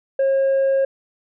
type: tone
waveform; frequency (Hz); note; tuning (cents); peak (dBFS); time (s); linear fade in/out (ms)
sine; 541; C#5; -42; -12; 0.19-0.85; 5
effects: tanh soft clip ceiling -14 dBFS